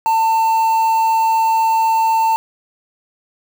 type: tone with quantisation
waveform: triangle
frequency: 896 Hz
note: A5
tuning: 31 cents sharp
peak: -10 dBFS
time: 0.06-2.36 s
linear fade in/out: 0 ms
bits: 5
effects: none